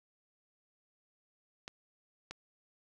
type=clicks; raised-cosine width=0.2 ms; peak=-25 dBFS; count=2; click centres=1.679 / 2.31 s; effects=none